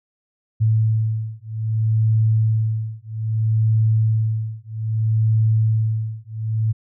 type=beating tone pair; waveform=sine; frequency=110 / 110.62 Hz; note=A2 / A2; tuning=0 / +10 cents; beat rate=0.62 Hz; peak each=-19 dBFS; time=0.6-6.73 s; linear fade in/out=20 ms; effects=none